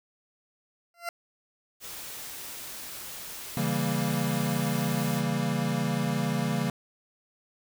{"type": "tone with exponential growth", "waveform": "20% pulse", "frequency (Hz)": 688, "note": "F5", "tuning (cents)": -26, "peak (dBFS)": -23, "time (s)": [0.94, 1.09], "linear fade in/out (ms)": 2, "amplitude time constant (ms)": 32}
{"type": "noise", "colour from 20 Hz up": "white", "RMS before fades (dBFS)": -40, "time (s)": [1.8, 5.23], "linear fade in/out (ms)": 50}
{"type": "chord", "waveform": "square", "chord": "C# diminished seventh", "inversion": "none", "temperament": "equal", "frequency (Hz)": [138.59, 164.81, 196, 233.1], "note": ["C#3", "E3", "G3", "Bb3"], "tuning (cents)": [0, 0, 0, 0], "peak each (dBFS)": [-32, -32, -33, -32], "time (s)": [3.57, 6.7], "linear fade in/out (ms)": 2}
{"effects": []}